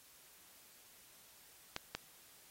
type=clicks; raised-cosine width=0.2 ms; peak=-20 dBFS; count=2; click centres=1.764 / 1.95 s; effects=white hiss -62 dBFS RMS until 2.5 s + AAC 48 kbps